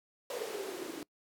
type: noise with band-pass filter sweep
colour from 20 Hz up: blue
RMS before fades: -40 dBFS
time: 0.3-1.03 s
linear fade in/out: 2 ms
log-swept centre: 500 to 300 Hz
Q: 8.5
effects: noise-tail reverb RT60 0.1 s tail -24 dB re dry